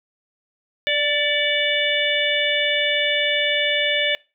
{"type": "harmonic tone with a mistuned harmonic", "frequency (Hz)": 587.3, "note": "D5", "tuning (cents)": 0, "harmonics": [1, 3, 4, 5, 6], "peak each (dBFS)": [-24, -24, -24, -24, -24], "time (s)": [0.87, 4.15], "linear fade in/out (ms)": 0, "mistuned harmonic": 4, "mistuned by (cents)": -52, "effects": ["noise-tail reverb RT60 0.3 s tail -24 dB re dry"]}